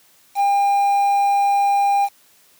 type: tone with quantisation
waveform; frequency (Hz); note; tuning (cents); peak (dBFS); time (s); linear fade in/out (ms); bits
triangle; 802; G5; +39; -12; 0.35-2.09; 50; 6
effects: white hiss -54 dBFS RMS until 2.59 s + high-pass 100 Hz 12 dB/octave